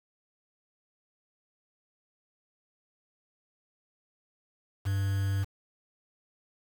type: tone with quantisation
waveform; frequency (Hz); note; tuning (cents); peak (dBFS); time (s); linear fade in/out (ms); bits
triangle; 98.2; G2; +4; -24; 4.85-5.45; 20; 7
effects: none